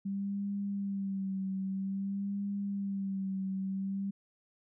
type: tone with vibrato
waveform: sine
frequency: 196 Hz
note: G3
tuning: in tune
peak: -32 dBFS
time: 0.05-4.11 s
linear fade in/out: 10 ms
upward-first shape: sine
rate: 0.51 Hz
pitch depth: 42 cents each way
effects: none